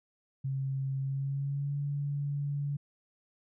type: tone with pitch glide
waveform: sine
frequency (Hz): 135 to 143.03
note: C#3 to D3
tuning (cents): -45 to -45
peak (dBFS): -30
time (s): 0.44-2.77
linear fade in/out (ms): 10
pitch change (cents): +100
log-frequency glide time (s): 1-1.78
effects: none